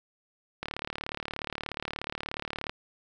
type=click train; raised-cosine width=0.3 ms; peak=-17 dBFS; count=77; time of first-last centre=0.63-2.695 s; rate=36.8 Hz; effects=none